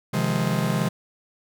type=chord; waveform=45% pulse; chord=F minor seventh; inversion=second; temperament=just; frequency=130.96 / 157.15 / 174.61 / 209.5 Hz; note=C3 / Eb3 / F3 / Ab3; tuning=+2 / +18 / 0 / +15 cents; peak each=-27 dBFS; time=0.13-0.89 s; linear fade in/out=10 ms; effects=none